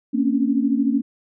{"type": "tone cluster", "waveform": "sine", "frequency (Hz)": [229.5, 269.8, 283.1], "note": ["A#3", "C#4", "C#4"], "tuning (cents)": [-27, -47, 37], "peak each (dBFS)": -21, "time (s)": [0.13, 1.02], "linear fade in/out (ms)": 20, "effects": []}